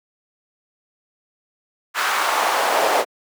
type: noise with high-pass filter sweep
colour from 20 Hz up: brown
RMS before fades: -19 dBFS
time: 1.94-3.05 s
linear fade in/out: 50 ms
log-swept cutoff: 1300 to 570 Hz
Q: 1.9
effects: high-pass 300 Hz 12 dB/octave